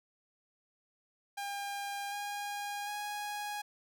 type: tone with pitch steps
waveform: sawtooth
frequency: 804 / 816.2 / 828.5 Hz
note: G5 / G#5 / G#5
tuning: +44 / -30 / -4 cents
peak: -33 dBFS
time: 1.37-3.62 s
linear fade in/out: 10 ms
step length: 750 ms
effects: none